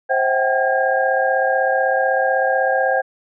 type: tone cluster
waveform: sine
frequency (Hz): 527 / 652 / 761 / 797 / 1622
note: C5 / E5 / F#5 / G5 / G#6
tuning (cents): +12 / -19 / +48 / +28 / -41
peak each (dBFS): -19 / -24 / -20 / -26 / -21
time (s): 0.09-3.02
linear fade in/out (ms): 20
effects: none